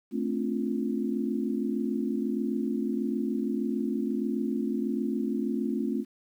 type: chord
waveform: sine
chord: D minor seventh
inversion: second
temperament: equal with one note detuned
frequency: 220 / 261.6 / 288.1 / 349.2 Hz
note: A3 / C4 / D4 / F4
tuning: 0 / 0 / -33 / 0 cents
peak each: -30 / -31 / -35 / -34 dBFS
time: 0.11-6.05 s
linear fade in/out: 50 ms
effects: 10-bit